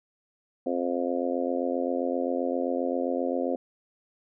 harmonic tone, 87.6 Hz, F2, 6 cents sharp, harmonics 3 / 4 / 5 / 6 / 7 / 8, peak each -30 / -33 / -35 / -30 / -35 / -36 dBFS, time 0.66-3.56 s, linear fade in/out 5 ms, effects none

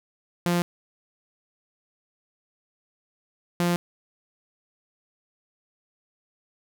sawtooth tone pair in turn, 174.2 / 174.2 Hz, F3 / F3, -4 / -4 cents, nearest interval unison, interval 0 cents, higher neither, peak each -17 dBFS, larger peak neither, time 0.46-0.62 / 3.6-3.76 s, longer neither, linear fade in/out 0 ms, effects none

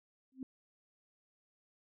sine tone with exponential growth, 261.6 Hz, C4, in tune, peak -35 dBFS, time 0.32-0.43 s, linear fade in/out 2 ms, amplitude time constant 23 ms, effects none

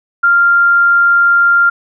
sine tone, 1393 Hz, F6, 5 cents flat, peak -6 dBFS, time 0.23-1.7 s, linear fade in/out 10 ms, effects none

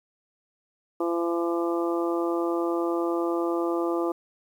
harmonic tone, 170 Hz, F3, 46 cents flat, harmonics 2 / 3 / 4 / 5 / 6 / 7, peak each -25 / -31 / -34 / -37 / -38 / -35 dBFS, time 1-4.12 s, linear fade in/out 5 ms, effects 9-bit

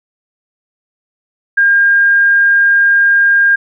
sine tone, 1610 Hz, G6, 46 cents sharp, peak -6 dBFS, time 1.57-3.56 s, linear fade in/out 10 ms, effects none

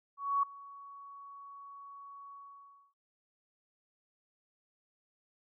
sine tone with ADSR envelope, 1120 Hz, C#6, 18 cents sharp, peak -25 dBFS, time 0.17-2.94 s, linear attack 260 ms, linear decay 5 ms, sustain -22 dB, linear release 610 ms, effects none

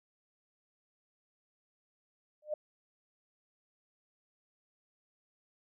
sine tone with exponential growth, 605 Hz, D#5, 49 cents flat, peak -28 dBFS, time 2.42-2.54 s, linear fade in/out 5 ms, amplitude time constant 25 ms, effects none

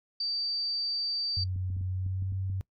sine tone, 4638 Hz, D8, 22 cents flat, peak -28 dBFS, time 0.2-1.44 s, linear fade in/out 5 ms
sine tone with pitch glide, 92.5 to 95.27 Hz, F#2 to G2, 0 to -49 cents, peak -29 dBFS, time 1.37-2.61 s, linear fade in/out 0 ms, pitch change +51 cents, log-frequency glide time 1.88-2.33 s
clicks, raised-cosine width 5 ms, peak -31 dBFS, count 8, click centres 1.561 / 1.702 / 1.767 / 1.812 / 2.064 / 2.224 / 2.323 / 2.499 s
effects noise-tail reverb RT60 0.1 s tail -21 dB re dry + MP3 96 kbps

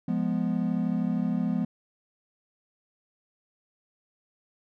triangle chord, F diminished, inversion none, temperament equal, 174.61 / 207.7 / 246.9 Hz, F3 / Ab3 / Cb4, 0 / 0 / 0 cents, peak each -27 dBFS, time 0.08-1.65 s, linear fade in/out 5 ms, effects none

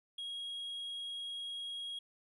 triangle tone, 3290 Hz, G#7, 17 cents flat, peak -38 dBFS, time 0.18-1.99 s, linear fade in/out 5 ms, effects resampled to 24000 Hz

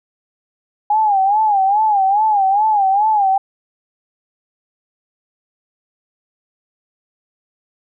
sine tone with vibrato, 818 Hz, G#5, 26 cents flat, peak -11 dBFS, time 0.9-3.38 s, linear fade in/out 5 ms, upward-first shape sine, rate 2.4 Hz, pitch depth 120 cents each way, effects none

